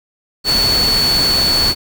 sine tone in noise, 4435 Hz, C#8, in tune, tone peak -12 dBFS, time 0.44-1.75 s, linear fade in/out 50 ms, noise pink, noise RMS -20 dBFS, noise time 0.44-1.75 s, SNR +5 dB, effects none

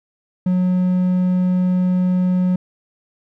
triangle tone, 182.2 Hz, F#3, 26 cents flat, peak -12 dBFS, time 0.46-2.56 s, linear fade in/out 5 ms, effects none

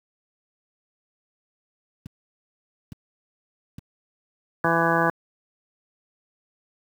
click train, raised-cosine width 5 ms, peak -23 dBFS, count 4, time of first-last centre 2.06-4.646 s, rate 1.16 Hz
harmonic tone, 166.8 Hz, E3, 21 cents sharp, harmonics 1 / 2 / 3 / 4 / 5 / 6 / 7 / 9 / 10, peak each -27 / -27 / -27 / -27 / -27 / -27 / -27 / -27 / -27 dBFS, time 4.64-5.1 s, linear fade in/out 2 ms
effects high-pass 100 Hz 12 dB/octave + 8-bit

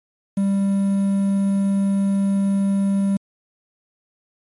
triangle tone with quantisation, 197 Hz, G3, 9 cents sharp, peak -14 dBFS, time 0.37-3.17 s, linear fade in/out 5 ms, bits 7, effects MP3 48 kbps

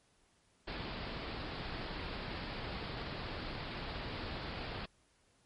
pink low-pass noise, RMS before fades -42 dBFS, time 0.67-4.86 s, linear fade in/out 10 ms, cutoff 4900 Hz, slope 96 dB/octave, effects pink hiss -71 dBFS RMS until 5.45 s + MP3 48 kbps

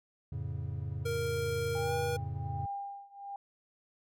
triangle chord, F augmented, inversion none, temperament equal with one note detuned, 87.31 / 108.8 / 138.59 Hz, F2 / A2 / C#3, 0 / -19 / 0 cents, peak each -37 dBFS, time 0.32-2.66 s, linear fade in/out 5 ms
square tone with pitch glide, 466.2 to 479.3 Hz, A#4 to A#4, 0 to +48 cents, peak -33 dBFS, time 1.05-2.17 s, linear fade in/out 10 ms, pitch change +48 cents, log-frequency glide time 1.79-1.93 s
sine tone with tremolo, 800 Hz, G5, 35 cents sharp, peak -34 dBFS, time 1.75-3.36 s, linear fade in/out 2 ms, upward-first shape triangle, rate 1.3 Hz, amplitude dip 95%
effects none

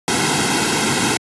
pink noise with comb filter, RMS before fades -17 dBFS, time 0.08-1.17 s, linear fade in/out 0 ms, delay 1.7 ms, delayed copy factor -0.75, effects high-pass 150 Hz 12 dB/octave + resampled to 24000 Hz

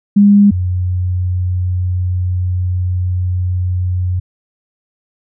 sine tone pair in turn, 203.1 / 90.65 Hz, G#3 / F#2, -38 / -35 cents, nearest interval octave + major second, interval 1397 cents, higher first, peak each -4 / -13 dBFS, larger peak first, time 0.16-0.51 / 0.51-4.2 s, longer second, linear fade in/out 10 ms, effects none

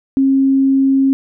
sine tone, 270 Hz, C#4, 45 cents flat, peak -9 dBFS, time 0.17-1.13 s, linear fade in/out 0 ms, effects none

